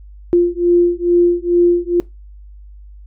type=beating tone pair; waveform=sine; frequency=347.6 / 349.9 Hz; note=F4 / F4; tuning=-8 / +3 cents; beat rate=2.3 Hz; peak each=-13 dBFS; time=0.33-2 s; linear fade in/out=0 ms; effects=noise-tail reverb RT60 0.2 s tail -21 dB re dry + added 50 Hz sine -35 dBFS peak until 3.06 s